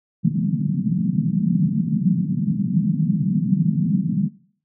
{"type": "band-pass noise", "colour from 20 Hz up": "pink", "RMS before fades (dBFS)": -20, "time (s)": [0.23, 4.29], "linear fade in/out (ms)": 20, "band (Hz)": [150, 220], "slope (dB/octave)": 48, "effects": ["noise-tail reverb RT60 0.5 s tail -19 dB re dry"]}